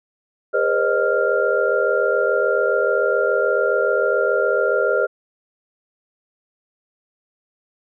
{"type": "tone cluster", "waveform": "sine", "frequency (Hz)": [410.3, 485, 532, 617, 1394], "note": ["G#4", "B4", "C5", "D#5", "F6"], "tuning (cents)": [-21, -31, 29, -15, -4], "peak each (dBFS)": -22, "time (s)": [0.53, 5.07], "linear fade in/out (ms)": 20, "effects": []}